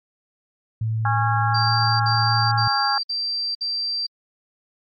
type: tone with pitch glide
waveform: sine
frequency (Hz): 111.1 to 113.17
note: A2 to A2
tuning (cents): +17 to +49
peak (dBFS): -20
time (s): 0.81-2.68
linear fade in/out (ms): 5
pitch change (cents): +32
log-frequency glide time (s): 0.99-1.77
type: harmonic tone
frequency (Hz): 274.3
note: C#4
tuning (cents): -18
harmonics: 3 / 4 / 5 / 6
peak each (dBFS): -22 / -27 / -25 / -28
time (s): 1.05-2.98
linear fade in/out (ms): 2
type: tone bursts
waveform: sine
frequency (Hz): 4699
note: D8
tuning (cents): 0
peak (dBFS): -22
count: 5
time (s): 1.54-4.068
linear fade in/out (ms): 10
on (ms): 460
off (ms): 57
effects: MP3 32 kbps